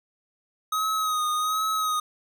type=tone with vibrato; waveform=square; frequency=1259 Hz; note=D#6; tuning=20 cents sharp; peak=-24 dBFS; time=0.72-2 s; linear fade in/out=5 ms; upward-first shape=sine; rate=1.3 Hz; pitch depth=38 cents each way; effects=none